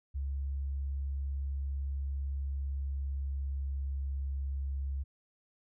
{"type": "tone with pitch glide", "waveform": "sine", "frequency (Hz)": [68.9, 68.46], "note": ["C#2", "C#2"], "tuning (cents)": [-10, -21], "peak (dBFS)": -32, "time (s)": [0.14, 5.04], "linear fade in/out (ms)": 20, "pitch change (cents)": -11, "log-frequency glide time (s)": [2.41, 4.02], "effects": []}